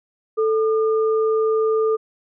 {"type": "tone pair together", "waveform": "sine", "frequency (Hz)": [440, 1207.7], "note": ["A4", "D6"], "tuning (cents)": [0, 48], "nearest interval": "octave + perfect fourth", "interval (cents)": 1748, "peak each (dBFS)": [-16, -27], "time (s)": [0.37, 1.97], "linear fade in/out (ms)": 20, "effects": []}